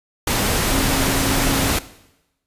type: tone in noise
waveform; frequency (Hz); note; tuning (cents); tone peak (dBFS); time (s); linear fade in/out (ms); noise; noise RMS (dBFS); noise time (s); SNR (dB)
sine; 270; C#4; -45; -23; 0.72-1.72; 5; pink; -19; 0.27-1.79; -7
effects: noise-tail reverb RT60 0.9 s tail -17 dB re dry + resampled to 32000 Hz